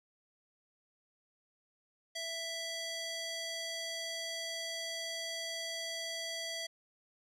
square tone with band-pass filter, 661 Hz, E5, 5 cents sharp, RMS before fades -40 dBFS, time 2.15-6.67 s, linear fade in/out 10 ms, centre 4500 Hz, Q 1.2, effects none

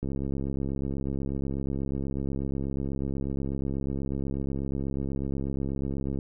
click train, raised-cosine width 3 ms, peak -19 dBFS, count 421, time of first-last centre 0.03-6.188 s, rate 68.2 Hz, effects none

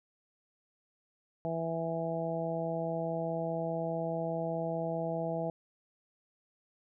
harmonic tone, 164.81 Hz, E3, in tune, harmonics 1 / 2 / 3 / 4 / 5, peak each -37 / -41 / -38 / -35 / -42 dBFS, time 1.45-5.5 s, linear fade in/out 0 ms, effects none

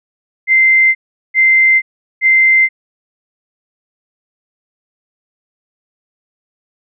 sine tone bursts, 2081 Hz, C7, 10 cents flat, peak -6 dBFS, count 3, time 0.47-2.69 s, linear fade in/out 50 ms, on 480 ms, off 390 ms, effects none

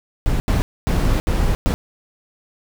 brown noise bursts at uneven times, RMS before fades -17 dBFS, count 5, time 0.26-0.4 / 0.48-0.62 / 0.87-1.2 / 1.27-1.55 / 1.66-1.74 s, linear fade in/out 0 ms, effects none

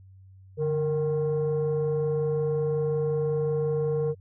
sine tone pair together, 146 / 463.5 Hz, D3 / A#4, -10 / -10 cents, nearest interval octave + minor sixth, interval 2000 cents, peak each -26 / -23 dBFS, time 0.57-4.15 s, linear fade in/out 50 ms, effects tanh soft clip ceiling -20 dBFS + added 95 Hz sine -48 dBFS peak until 4.2 s

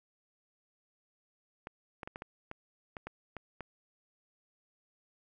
clicks, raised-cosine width 0.5 ms, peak -26 dBFS, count 10, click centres 1.671 / 2.032 / 2.075 / 2.159 / 2.221 / 2.514 / 2.968 / 3.07 / 3.367 / 3.607 s, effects none

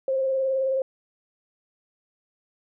sine tone with vibrato, 531 Hz, C5, 25 cents sharp, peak -21 dBFS, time 0.08-0.82 s, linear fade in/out 2 ms, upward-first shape sine, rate 19 Hz, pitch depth 25 cents each way, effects none

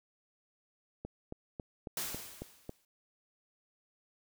click train, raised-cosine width 2 ms, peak -27 dBFS, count 7, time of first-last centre 1.05-2.694 s, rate 3.65 Hz
white noise with exponential decay, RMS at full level -35 dBFS, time 1.97-2.85 s, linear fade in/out 2 ms, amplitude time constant 190 ms
effects none

